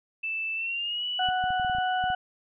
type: tone with pitch glide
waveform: sine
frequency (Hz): 2644 to 2951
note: E7 to F#7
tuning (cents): +5 to -5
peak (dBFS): -28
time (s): 0.23-1.31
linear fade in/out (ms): 10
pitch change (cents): +190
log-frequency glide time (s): 0.55-1.05
type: harmonic tone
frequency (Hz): 740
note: F#5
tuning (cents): 0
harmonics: 1 / 2 / 4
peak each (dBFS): -25 / -31 / -37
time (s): 1.19-2.15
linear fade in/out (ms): 5
type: clicks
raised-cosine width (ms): 5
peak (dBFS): -29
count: 10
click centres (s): 1.288 / 1.44 / 1.505 / 1.598 / 1.648 / 1.698 / 1.75 / 1.785 / 2.04 / 2.102
effects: none